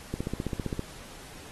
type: click train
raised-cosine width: 3 ms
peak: -17 dBFS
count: 11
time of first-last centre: 0.14-0.794 s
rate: 15.3 Hz
effects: pink hiss -47 dBFS RMS until 1.51 s + AAC 32 kbps